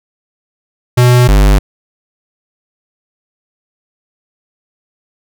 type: tone pair in turn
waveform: square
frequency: 123.47 / 49.73 Hz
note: B2 / G1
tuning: 0 / +26 cents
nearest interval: octave + major third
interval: 1574 cents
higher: first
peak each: -5 dBFS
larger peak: neither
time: 0.97-1.28 / 1.28-1.59 s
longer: neither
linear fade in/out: 10 ms
effects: none